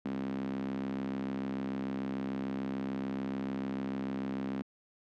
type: tone with high-pass filter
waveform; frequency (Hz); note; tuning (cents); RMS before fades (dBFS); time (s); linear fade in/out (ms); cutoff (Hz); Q
sawtooth; 66.8; C2; +36; -36; 0.05-4.62; 0; 230; 6.5
effects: low-pass 3000 Hz 12 dB/octave